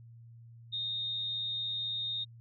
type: tone with amplitude modulation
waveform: sine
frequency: 3698 Hz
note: A#7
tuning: 15 cents flat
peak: -31 dBFS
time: 0.72-2.25 s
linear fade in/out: 20 ms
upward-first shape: sine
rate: 200 Hz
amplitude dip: 35%
effects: added 116 Hz sine -50 dBFS peak until 2.4 s